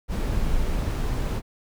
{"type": "noise", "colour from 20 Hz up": "brown", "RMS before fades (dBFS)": -24, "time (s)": [0.08, 1.42], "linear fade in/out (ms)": 50, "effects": []}